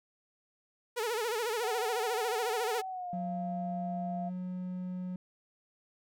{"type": "tone with vibrato", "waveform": "sawtooth", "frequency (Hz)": 454.9, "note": "A#4", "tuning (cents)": -42, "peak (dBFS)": -27, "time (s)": [0.96, 2.82], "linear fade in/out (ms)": 20, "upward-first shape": "sine", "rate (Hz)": 14, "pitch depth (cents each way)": 130}
{"type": "tone with pitch glide", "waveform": "sine", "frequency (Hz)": [756, 693.3], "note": ["F#5", "F5"], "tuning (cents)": [37, -13], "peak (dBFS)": -36, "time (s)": [1.62, 4.3], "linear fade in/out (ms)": 20, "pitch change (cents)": -150, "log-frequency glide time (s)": [2.88, 3.17]}
{"type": "tone", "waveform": "triangle", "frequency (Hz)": 182.2, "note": "F#3", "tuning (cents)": -26, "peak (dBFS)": -33, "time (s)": [3.13, 5.16], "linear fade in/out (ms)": 2}
{"effects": []}